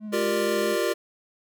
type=tone with vibrato; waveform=triangle; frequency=211.1 Hz; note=G#3; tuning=29 cents sharp; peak=-30 dBFS; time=0-0.77 s; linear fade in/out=50 ms; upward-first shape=square; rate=6.3 Hz; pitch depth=21 cents each way
type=chord; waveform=square; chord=G minor seventh; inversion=third; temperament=equal with one note detuned; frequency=349.2 / 392 / 466.2 / 595.5 Hz; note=F4 / G4 / Bb4 / D5; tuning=0 / 0 / 0 / +24 cents; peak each=-29 dBFS; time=0.12-0.94 s; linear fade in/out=20 ms
effects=none